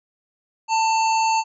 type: harmonic tone with a mistuned harmonic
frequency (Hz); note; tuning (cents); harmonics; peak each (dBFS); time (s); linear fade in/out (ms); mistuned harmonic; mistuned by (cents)
891; A5; +22; 1 / 3 / 5 / 7 / 8; -17 / -27 / -31 / -34 / -35; 0.68-1.44; 50; 7; +46
effects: none